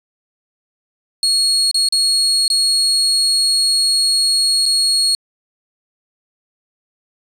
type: tone with dropouts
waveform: 35% pulse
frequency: 4311 Hz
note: C#8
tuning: 49 cents flat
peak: -11 dBFS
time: 1.23-5.15 s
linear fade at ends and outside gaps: 1 ms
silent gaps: 1.713-1.744 / 1.887-1.924 / 2.48-2.501 / 4.656-4.661 s
effects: resampled to 32000 Hz